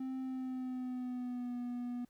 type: tone with pitch glide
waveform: triangle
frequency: 261.4 to 243.9 Hz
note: C4 to B3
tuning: -1 to -21 cents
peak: -35 dBFS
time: 0-2.05 s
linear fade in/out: 5 ms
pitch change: -120 cents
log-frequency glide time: 0.2-1.57 s
effects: pink hiss -74 dBFS RMS until 2.09 s